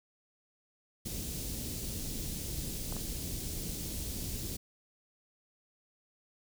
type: band-stop noise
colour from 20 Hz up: pink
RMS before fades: -38 dBFS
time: 1.05-4.57 s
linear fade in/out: 10 ms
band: 300 to 4800 Hz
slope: 12 dB/octave
type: clicks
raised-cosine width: 1 ms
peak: -28 dBFS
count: 2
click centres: 2.925 / 2.966 s
effects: none